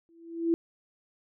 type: tone with exponential growth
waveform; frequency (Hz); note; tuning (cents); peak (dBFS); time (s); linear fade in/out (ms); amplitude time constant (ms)
sine; 333.4; E4; +20; -19; 0.09-0.54; 0; 96
effects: none